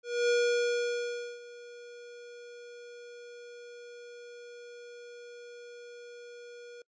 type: tone with ADSR envelope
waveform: square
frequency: 480 Hz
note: B4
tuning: 49 cents flat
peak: -24 dBFS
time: 0.03-6.82 s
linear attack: 260 ms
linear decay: 1100 ms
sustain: -22 dB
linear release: 3 ms
effects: noise-tail reverb RT60 0.1 s tail -25 dB re dry + resampled to 16000 Hz